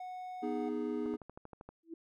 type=tone; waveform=triangle; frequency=735 Hz; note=F#5; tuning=12 cents flat; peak=-39 dBFS; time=0-0.69 s; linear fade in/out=5 ms
type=chord; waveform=triangle; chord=G# minor; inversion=first; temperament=equal with one note detuned; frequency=244.4 / 311.1 / 415.3 Hz; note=B3 / D#4 / G#4; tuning=-18 / 0 / 0 cents; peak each=-36 dBFS; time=0.42-1.17 s; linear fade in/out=20 ms
type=click train; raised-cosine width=1 ms; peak=-34 dBFS; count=9; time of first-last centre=1.06-1.69 s; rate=12.7 Hz
type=tone with exponential growth; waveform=sine; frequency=329.6 Hz; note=E4; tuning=in tune; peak=-38 dBFS; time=1.83-1.94 s; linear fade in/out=5 ms; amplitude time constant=23 ms
effects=none